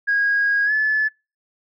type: tone with pitch glide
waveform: sine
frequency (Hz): 1641 to 1728.6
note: G#6 to A6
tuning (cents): -21 to -31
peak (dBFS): -15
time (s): 0.07-1.09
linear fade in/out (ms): 20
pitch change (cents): +90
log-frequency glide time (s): 0.65-0.72
effects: noise-tail reverb RT60 0.3 s tail -24 dB re dry + tanh soft clip ceiling -11 dBFS